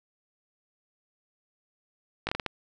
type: slowing click train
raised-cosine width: 0.3 ms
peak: -13 dBFS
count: 6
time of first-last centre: 2.27-2.463 s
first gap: 19 ms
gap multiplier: 1.36
effects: none